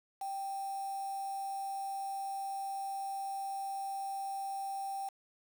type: tone with quantisation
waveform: sine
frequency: 784 Hz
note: G5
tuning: in tune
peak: -36 dBFS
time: 0.21-5.09 s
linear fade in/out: 5 ms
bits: 8
effects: none